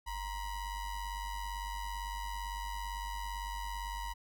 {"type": "ring-modulated tone", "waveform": "square", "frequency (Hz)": 493.9, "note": "B4", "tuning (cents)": 0, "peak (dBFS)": -35, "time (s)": [0.06, 4.14], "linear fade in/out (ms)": 20, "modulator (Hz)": 445, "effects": []}